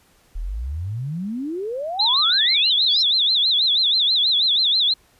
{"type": "exponential sweep", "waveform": "sine", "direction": "up", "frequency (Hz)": [36.47, 5588], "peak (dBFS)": -24, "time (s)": [0.35, 3.03], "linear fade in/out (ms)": 10}
{"type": "tone with vibrato", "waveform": "sine", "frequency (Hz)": 3729, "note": "A#7", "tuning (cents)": 0, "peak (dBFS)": -15, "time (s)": [1.99, 4.94], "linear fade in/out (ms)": 10, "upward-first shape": "sine", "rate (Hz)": 6.2, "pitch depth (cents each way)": 190}
{"effects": ["pink hiss -57 dBFS RMS until 5.19 s", "resampled to 32000 Hz"]}